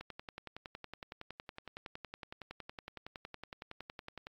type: click train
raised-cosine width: 0.3 ms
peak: -28 dBFS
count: 47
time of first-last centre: 0.01-4.269 s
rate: 10.8 Hz
effects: AAC 48 kbps